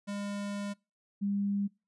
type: tone pair in turn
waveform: square / sine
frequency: 202.5 / 200.8 Hz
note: G#3 / G3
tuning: -43 / +42 cents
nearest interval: unison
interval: 15 cents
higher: first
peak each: -35 / -28 dBFS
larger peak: second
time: 0.07-0.74 / 1.21-1.68 s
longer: first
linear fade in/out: 20 ms
effects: noise-tail reverb RT60 0.3 s tail -26 dB re dry + resampled to 24000 Hz